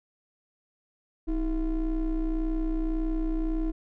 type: ring-modulated tone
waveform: triangle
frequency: 174.9 Hz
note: F3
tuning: 3 cents sharp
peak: -20 dBFS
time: 1.27-3.72 s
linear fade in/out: 20 ms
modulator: 144 Hz
effects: none